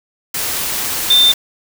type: tone in noise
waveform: sine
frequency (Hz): 3584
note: A7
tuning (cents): +31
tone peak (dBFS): -7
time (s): 1.1-1.32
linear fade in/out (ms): 5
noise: white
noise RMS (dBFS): -20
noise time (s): 0.34-1.34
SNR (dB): +10
effects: none